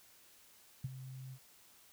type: tone with ADSR envelope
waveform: sine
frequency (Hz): 130.81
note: C3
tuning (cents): 0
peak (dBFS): -33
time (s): 0.84-1.39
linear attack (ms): 6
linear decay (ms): 29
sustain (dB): -12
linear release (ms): 66
effects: white hiss -63 dBFS RMS until 1.92 s